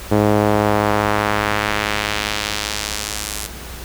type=tone with band-pass filter sweep; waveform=sawtooth; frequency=104.9 Hz; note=G#2; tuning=18 cents sharp; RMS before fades=-19 dBFS; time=0.11-3.47 s; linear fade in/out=10 ms; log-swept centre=440 to 10000 Hz; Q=0.87; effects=added 60 Hz sine -34 dBFS peak until 3.84 s + pink hiss -34 dBFS RMS until 3.84 s